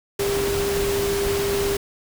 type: tone in noise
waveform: sine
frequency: 400 Hz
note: G4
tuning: 35 cents sharp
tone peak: -21 dBFS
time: 0.19-1.77 s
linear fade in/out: 5 ms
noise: pink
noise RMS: -27 dBFS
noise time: 0.19-1.77 s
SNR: +3 dB
effects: none